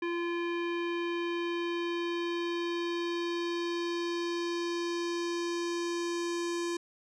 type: tone with low-pass filter sweep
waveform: square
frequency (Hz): 343.5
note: F4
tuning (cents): -29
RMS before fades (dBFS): -33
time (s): 0.02-6.77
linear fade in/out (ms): 5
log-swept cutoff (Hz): 2400 to 7100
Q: 1.8
effects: none